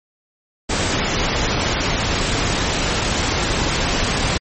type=noise; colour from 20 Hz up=pink; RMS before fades=-19 dBFS; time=0.69-4.38 s; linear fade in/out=10 ms; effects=MP3 32 kbps